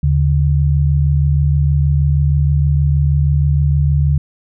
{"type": "tone pair together", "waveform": "sine", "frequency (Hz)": [76.9, 143.25], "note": ["D#2", "D3"], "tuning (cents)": [-20, -43], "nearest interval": "major seventh", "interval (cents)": 1077, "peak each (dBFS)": -13, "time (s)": [0.03, 4.18], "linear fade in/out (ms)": 5, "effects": []}